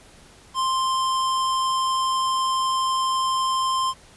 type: tone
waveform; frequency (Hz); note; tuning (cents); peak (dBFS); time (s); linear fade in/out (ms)
square; 1048; C6; +2; -21; 0.54-3.94; 50
effects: pink hiss -50 dBFS RMS until 4.16 s + resampled to 24000 Hz